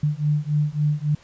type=beating tone pair; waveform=sine; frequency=147.4 / 151 Hz; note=D3 / D3; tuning=+7 / +48 cents; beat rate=3.6 Hz; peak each=-22 dBFS; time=0.03-1.15 s; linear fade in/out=5 ms; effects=pink hiss -53 dBFS RMS until 1.23 s + resampled to 16000 Hz